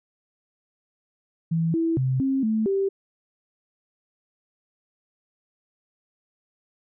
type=tone with pitch steps; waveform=sine; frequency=164.3 / 329 / 130.4 / 268.3 / 219.1 / 391 Hz; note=E3 / E4 / C3 / C4 / A3 / G4; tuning=-5 / -3 / -5 / +44 / -7 / -4 cents; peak=-20 dBFS; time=1.51-2.89 s; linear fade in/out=10 ms; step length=230 ms; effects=none